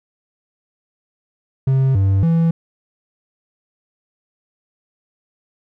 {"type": "tone with pitch steps", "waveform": "triangle", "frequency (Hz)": [133.3, 97.2, 165.6], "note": ["C3", "G2", "E3"], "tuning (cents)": [33, -14, 8], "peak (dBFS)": -10, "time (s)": [1.67, 2.51], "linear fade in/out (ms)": 5, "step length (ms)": 280, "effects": []}